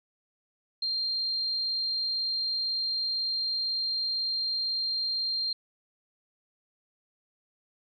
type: tone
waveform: sine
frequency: 4186 Hz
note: C8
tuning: in tune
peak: -27 dBFS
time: 0.82-5.53 s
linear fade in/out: 5 ms
effects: none